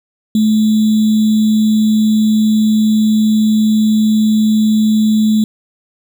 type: tone with sample-and-hold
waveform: sine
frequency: 216.2 Hz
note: A3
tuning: 30 cents flat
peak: -8 dBFS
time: 0.35-5.44 s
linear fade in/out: 2 ms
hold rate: 3675 Hz
effects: none